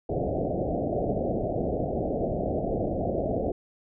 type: low-pass noise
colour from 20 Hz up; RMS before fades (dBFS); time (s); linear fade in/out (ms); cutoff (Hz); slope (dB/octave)
white; -28; 0.09-3.52; 5; 720; 96
effects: none